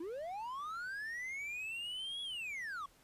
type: linear two-way sweep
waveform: triangle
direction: up then down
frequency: 311.1 to 3371 to 1083 Hz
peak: -38 dBFS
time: 0-2.86 s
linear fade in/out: 5 ms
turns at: 2.22 s
effects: pink hiss -66 dBFS RMS until 3.03 s + resampled to 32000 Hz